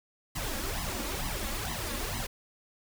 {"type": "noise with flanger", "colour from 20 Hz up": "pink", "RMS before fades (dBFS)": -34, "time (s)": [0.35, 2.27], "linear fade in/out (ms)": 10, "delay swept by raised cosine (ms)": [0.98, 3.68], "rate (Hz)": 2.2, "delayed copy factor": 1, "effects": []}